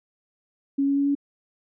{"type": "tone with pitch steps", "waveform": "sine", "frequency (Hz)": [277.2, 279.1, 281.1, 283], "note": ["C#4", "C#4", "C#4", "C#4"], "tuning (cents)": [0, 12, 24, 36], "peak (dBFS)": -19, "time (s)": [0.78, 1.152], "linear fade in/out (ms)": 10, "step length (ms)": 93, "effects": []}